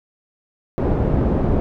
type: low-pass noise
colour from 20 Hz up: pink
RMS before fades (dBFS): -18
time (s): 0.78-1.6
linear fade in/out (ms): 0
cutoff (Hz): 510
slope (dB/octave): 12
effects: none